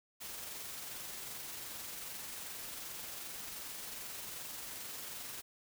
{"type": "noise with amplitude modulation", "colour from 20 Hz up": "white", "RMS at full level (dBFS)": -44, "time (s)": [0.2, 5.42], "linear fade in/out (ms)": 20, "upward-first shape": "sine", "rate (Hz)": 22.6, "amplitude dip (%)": 25, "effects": []}